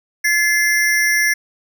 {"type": "ring-modulated tone", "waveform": "square", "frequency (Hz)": 1901, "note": "A#6", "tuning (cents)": 33, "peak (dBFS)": -11, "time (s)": [0.24, 1.34], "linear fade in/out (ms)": 10, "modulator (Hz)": 185, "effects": []}